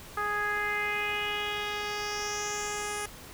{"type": "tone with low-pass filter sweep", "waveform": "10% pulse", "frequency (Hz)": 415.3, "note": "G#4", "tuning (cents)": 0, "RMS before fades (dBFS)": -32, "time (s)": [0.17, 3.06], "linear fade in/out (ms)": 5, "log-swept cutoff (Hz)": [1400, 9700], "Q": 3.7, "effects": ["pink hiss -47 dBFS RMS until 3.33 s"]}